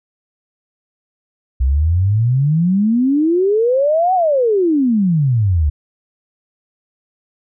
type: exponential two-way sweep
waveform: sine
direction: up then down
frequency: 61.74 to 764 to 69.7 Hz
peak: -11 dBFS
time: 1.6-5.7 s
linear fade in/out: 10 ms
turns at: 4.14 s
effects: none